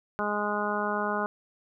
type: harmonic tone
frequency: 207.7 Hz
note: G#3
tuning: in tune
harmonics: 1 / 2 / 3 / 4 / 5 / 6 / 7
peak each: -34 / -34 / -34 / -34 / -34 / -34 / -34 dBFS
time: 0.19-1.26 s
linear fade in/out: 0 ms
effects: none